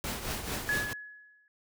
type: noise with tremolo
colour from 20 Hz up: pink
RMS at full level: -33 dBFS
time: 0.04-0.93 s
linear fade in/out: 0 ms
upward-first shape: triangle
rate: 4.5 Hz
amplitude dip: 65%
type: tone with exponential decay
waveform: sine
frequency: 1692 Hz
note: G#6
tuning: 32 cents sharp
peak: -25 dBFS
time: 0.69-1.48 s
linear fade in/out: 1 ms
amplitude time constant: 170 ms
effects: none